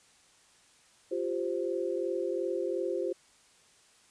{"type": "chord", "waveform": "sine", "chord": "F suspended second", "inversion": "none", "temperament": "equal", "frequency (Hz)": [349.2, 392, 523.3], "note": ["F4", "G4", "C5"], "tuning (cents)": [0, 0, 0], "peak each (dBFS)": [-33, -34, -34], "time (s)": [1.11, 3.13], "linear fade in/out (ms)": 10, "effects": ["white hiss -62 dBFS RMS until 4.1 s", "resampled to 22050 Hz"]}